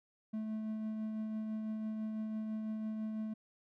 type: tone with tremolo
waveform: triangle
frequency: 217.5 Hz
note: A3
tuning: 20 cents flat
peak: -33 dBFS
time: 0.33-3.34 s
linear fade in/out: 10 ms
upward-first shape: triangle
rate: 6 Hz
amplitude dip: 30%
effects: none